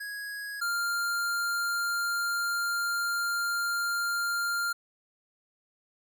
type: tone pair in turn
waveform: square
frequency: 1661.2 / 1396.9 Hz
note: G#6 / F6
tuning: 0 / 0 cents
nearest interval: minor third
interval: 300 cents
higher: first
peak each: -36 / -28 dBFS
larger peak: second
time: 0-0.61 / 0.61-4.73 s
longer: second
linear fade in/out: 10 ms
effects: none